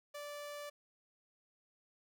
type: tone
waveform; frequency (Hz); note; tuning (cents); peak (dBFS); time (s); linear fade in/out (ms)
sawtooth; 584; D5; -10; -40; 0.14-0.7; 10
effects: none